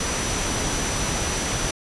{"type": "tone in noise", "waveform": "sine", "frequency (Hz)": 5920, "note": "F#8", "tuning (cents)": 0, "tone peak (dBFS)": -31, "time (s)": [0, 1.71], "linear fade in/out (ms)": 5, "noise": "pink", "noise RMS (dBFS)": -25, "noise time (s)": [0, 1.71], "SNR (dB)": -9, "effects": ["resampled to 24000 Hz"]}